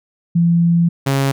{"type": "tone pair in turn", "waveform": ["sine", "sawtooth"], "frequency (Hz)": [170, 136.88], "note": ["F3", "C#3"], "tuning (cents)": [-46, -22], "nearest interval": "major third", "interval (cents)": 376, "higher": "first", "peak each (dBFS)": -10, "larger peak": "neither", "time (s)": [[0.35, 0.89], [1.06, 1.32]], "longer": "first", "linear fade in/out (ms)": 10, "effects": []}